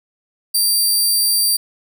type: tone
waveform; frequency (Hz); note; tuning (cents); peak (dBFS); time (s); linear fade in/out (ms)
15% pulse; 4699; D8; 0; -7; 0.54-1.57; 10
effects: none